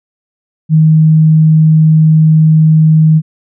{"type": "tone", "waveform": "sine", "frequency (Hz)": 157.3, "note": "D#3", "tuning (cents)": 19, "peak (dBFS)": -3, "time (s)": [0.69, 3.22], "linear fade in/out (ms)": 50, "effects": []}